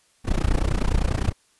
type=noise with amplitude modulation; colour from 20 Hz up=brown; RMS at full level=-17 dBFS; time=0.24-1.33 s; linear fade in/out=50 ms; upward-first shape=sine; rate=29.9 Hz; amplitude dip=95%; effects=white hiss -62 dBFS RMS until 1.59 s + resampled to 24000 Hz